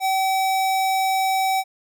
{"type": "tone", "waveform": "square", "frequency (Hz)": 765, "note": "G5", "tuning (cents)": -42, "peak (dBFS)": -19, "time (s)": [0, 1.64], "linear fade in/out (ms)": 50, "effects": []}